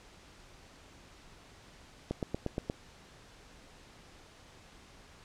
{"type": "click train", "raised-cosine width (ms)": 2, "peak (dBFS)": -19, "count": 6, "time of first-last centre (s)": [2.11, 2.699], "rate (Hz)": 8.49, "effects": ["pink hiss -56 dBFS RMS until 5.24 s", "low-pass 7000 Hz 12 dB/octave"]}